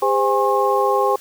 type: tone cluster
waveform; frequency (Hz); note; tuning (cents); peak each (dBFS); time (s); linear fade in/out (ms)
sine; 404.2 / 517 / 818 / 1078; G#4 / C5 / G#5 / C#6; -47 / -21 / -26 / -49; -20; 0.02-1.16; 5
effects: white hiss -43 dBFS RMS until 1.2 s